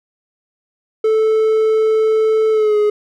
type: tone with pitch glide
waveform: triangle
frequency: 438.2 to 419.4 Hz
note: A4 to G#4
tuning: -7 to +17 cents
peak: -9 dBFS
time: 1.04-2.9 s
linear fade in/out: 5 ms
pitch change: -76 cents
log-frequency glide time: 2.51-2.77 s
effects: none